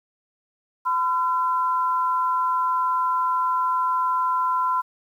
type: tone pair together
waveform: sine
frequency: 1013 / 1359.6 Hz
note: B5 / F6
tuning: +44 / -47 cents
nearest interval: perfect fourth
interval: 509 cents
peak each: -20 / -27 dBFS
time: 0.85-4.82 s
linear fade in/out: 20 ms
effects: 9-bit